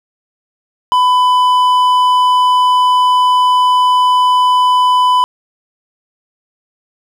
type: tone with hard clipping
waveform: sine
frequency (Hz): 1000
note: B5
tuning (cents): +21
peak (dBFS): -9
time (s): 0.92-5.24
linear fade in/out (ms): 0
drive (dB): 6
effects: none